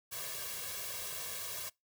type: noise with comb filter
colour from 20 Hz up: white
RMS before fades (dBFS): -41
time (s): 0.11-1.7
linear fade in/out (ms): 20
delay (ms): 1.8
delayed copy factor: +1
effects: noise-tail reverb RT60 0.2 s tail -24 dB re dry + high-pass 60 Hz 12 dB/octave